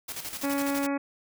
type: noise with tremolo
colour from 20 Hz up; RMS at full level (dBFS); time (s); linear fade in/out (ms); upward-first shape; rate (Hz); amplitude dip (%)
white; -35; 0.08-0.87; 10; square; 12; 60
type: harmonic tone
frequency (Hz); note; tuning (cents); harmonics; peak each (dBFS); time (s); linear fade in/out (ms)
280; C#4; +18; 1 / 2 / 3 / 4 / 5 / 6 / 7 / 8 / 9; -27 / -33 / -37 / -39 / -41 / -43 / -44 / -45 / -46; 0.43-0.98; 10
effects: none